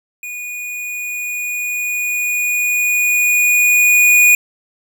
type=tone with level ramp; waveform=square; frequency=2457 Hz; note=D#7; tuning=22 cents flat; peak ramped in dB=-26 to -7 dBFS; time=0.23-4.35 s; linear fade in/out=2 ms; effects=none